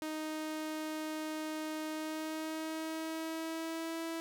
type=tone with pitch glide; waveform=sawtooth; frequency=311.1 to 328.6 Hz; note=D#4 to E4; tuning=0 to -5 cents; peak=-33 dBFS; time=0.02-4.2 s; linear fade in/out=0 ms; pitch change=+95 cents; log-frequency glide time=1.91-4.03 s; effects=none